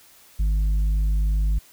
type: tone with tanh clipping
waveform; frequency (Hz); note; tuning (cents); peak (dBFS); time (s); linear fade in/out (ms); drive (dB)
sine; 51.3; G#1; -21; -19; 0.39-1.59; 10; 5
effects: white hiss -52 dBFS RMS until 1.72 s